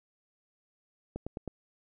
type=click train; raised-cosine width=2 ms; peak=-23 dBFS; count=4; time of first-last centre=1.16-1.477 s; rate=9.46 Hz; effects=none